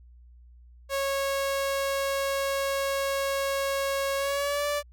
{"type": "tone with pitch glide", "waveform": "sawtooth", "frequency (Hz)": [550, 582.7], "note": ["C#5", "D5"], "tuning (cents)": [-14, -14], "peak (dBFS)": -22, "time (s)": [0.89, 4.83], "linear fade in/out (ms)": 50, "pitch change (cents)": 100, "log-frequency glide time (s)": [4.17, 4.66], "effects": ["added 60 Hz sine -49 dBFS peak until 4.92 s"]}